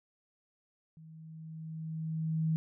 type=tone with level ramp; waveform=sine; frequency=159.6 Hz; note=D#3; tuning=44 cents sharp; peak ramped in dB=-50 to -26 dBFS; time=0.97-2.56 s; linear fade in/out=0 ms; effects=none